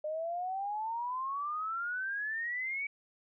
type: exponential sweep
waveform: sine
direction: up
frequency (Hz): 603 to 2285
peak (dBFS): -33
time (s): 0.04-2.87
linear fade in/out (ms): 5
effects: none